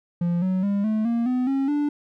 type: tone with pitch steps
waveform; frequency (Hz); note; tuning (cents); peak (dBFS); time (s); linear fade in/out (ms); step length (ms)
triangle; 173 / 186.49 / 201 / 216.7 / 233.6 / 251.8 / 271.5 / 292.6; F3 / F#3 / G3 / A3 / A#3 / B3 / C#4 / D4; -16 / +14 / +44 / -26 / +4 / +34 / -36 / -6; -18; 0.21-1.89; 5; 210
effects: none